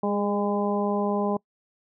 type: harmonic tone with a mistuned harmonic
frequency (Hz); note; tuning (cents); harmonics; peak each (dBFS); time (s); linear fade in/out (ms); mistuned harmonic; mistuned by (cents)
203.5; G#3; -35; 1 / 2 / 3 / 4 / 5; -26 / -28 / -30 / -31 / -33; 0.03-1.37; 5; 2; +20
effects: noise-tail reverb RT60 0.1 s tail -25 dB re dry